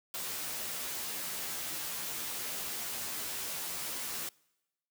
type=noise with comb filter; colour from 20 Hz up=white; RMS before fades=-38 dBFS; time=0.14-4.29 s; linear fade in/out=2 ms; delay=13 ms; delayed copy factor=+0.85; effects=noise-tail reverb RT60 1.0 s tail -26 dB re dry + high-pass 100 Hz 12 dB/octave